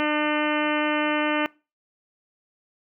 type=harmonic tone; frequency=300.8 Hz; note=D4; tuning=42 cents sharp; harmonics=1 / 2 / 3 / 4 / 5 / 6 / 7 / 8 / 9 / 10; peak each=-25 / -28 / -30 / -31 / -32 / -33 / -33 / -34 / -35 / -35 dBFS; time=0-1.46 s; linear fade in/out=0 ms; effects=noise-tail reverb RT60 0.3 s tail -23 dB re dry